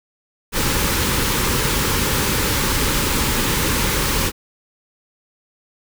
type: band-stop noise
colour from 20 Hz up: pink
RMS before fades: -19 dBFS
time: 0.52-4.32 s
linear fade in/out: 50 ms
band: 570 to 810 Hz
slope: 96 dB/octave
effects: none